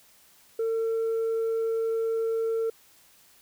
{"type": "tone", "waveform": "sine", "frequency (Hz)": 451.8, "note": "A4", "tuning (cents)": 46, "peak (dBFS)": -22, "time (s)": [0.59, 2.7], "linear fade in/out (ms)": 5, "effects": ["tanh soft clip ceiling -23 dBFS", "white hiss -58 dBFS RMS until 3.41 s"]}